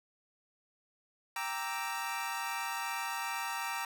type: chord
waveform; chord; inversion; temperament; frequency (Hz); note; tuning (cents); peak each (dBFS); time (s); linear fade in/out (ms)
25% pulse; E half-diminished seventh; first; equal; 784 / 932.3 / 1174.7 / 1318.5; G5 / Bb5 / D6 / E6; 0 / 0 / 0 / 0; -38 / -34 / -39 / -38; 1.36-3.85; 2
effects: none